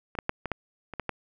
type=clicks; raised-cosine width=0.5 ms; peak=-24 / -12 / -10 / -17 / -13 / -23 / -16 / -14 dBFS; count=8; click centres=0.152 / 0.188 / 0.294 / 0.457 / 0.517 / 0.937 / 0.997 / 1.093 s; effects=none